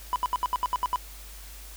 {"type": "tone bursts", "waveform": "triangle", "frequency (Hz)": 994, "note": "B5", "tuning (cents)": 11, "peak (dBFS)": -20, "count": 9, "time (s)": [0.13, 0.959], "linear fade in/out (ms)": 0, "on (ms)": 29, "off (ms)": 71, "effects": ["added 50 Hz sine -43 dBFS peak until 1.76 s", "white hiss -47 dBFS RMS until 1.76 s"]}